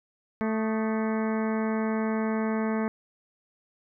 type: harmonic tone with a mistuned harmonic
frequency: 220 Hz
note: A3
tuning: in tune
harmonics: 1 / 2 / 3 / 4 / 5 / 6 / 7 / 8 / 9 / 10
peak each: -26 / -32 / -36 / -38 / -40 / -42 / -43 / -44 / -45 / -46 dBFS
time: 0.41-2.88 s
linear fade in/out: 0 ms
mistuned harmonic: 6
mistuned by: -96 cents
effects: none